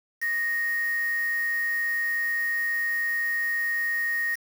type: tone with quantisation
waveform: sine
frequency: 1864.7 Hz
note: A#6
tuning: in tune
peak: -24 dBFS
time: 0.21-4.36 s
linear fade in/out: 20 ms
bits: 6
effects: none